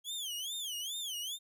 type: tone with vibrato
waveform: sawtooth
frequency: 3230 Hz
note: G#7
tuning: 49 cents flat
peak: -34 dBFS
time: 0.04-1.39 s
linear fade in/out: 50 ms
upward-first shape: sine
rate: 2.4 Hz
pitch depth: 210 cents each way
effects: none